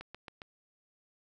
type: click train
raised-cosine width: 0.3 ms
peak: -28 dBFS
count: 4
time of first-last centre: 0.01-0.418 s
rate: 7.35 Hz
effects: none